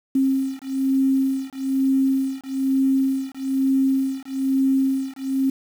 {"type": "beating tone pair", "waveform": "sine", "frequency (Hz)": [267.2, 268.3], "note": ["C4", "C4"], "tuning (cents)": [36, 44], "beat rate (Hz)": 1.1, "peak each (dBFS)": -21, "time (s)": [0.15, 5.5], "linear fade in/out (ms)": 5, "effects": ["7-bit"]}